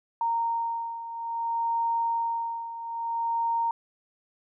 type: beating tone pair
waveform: sine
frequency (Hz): 925 / 925.59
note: A#5 / A#5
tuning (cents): -14 / -13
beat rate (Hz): 0.59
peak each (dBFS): -27 / -32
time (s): 0.21-3.71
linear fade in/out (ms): 2
effects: none